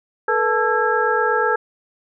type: tone cluster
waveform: sine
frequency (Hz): 436.2 / 484.3 / 875 / 1333 / 1636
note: A4 / B4 / A5 / E6 / G#6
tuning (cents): -15 / -34 / -10 / +19 / -26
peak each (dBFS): -22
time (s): 0.28-1.56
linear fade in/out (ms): 5
effects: none